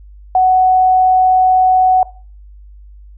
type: tone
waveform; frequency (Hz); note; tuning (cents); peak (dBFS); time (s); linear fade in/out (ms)
sine; 744; F#5; +9; -7; 0.35-2.03; 2
effects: noise-tail reverb RT60 0.4 s tail -19 dB re dry + added 50 Hz sine -35 dBFS peak until 3.17 s